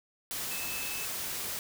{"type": "tone in noise", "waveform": "sine", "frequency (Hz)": 2609, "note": "E7", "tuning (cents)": -18, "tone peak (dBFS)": -40, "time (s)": [0.51, 1.05], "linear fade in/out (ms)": 0, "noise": "white", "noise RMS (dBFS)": -36, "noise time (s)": [0.31, 1.59], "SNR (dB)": -7, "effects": []}